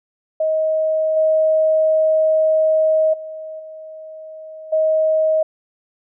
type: tone with level steps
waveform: sine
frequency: 630 Hz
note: D#5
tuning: 21 cents sharp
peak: -15 / -12 / -28 / -32 / -13 dBFS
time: 0.4-5.43 s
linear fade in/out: 5 ms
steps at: 1.16 / 3.13 / 3.59 / 4.72 s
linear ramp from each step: 10 ms
effects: none